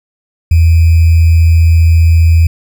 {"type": "tone with sample-and-hold", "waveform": "sine", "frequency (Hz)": 82.41, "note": "E2", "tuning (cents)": 0, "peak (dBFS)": -3, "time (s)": [0.51, 2.47], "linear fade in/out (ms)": 5, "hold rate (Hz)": 2450, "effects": []}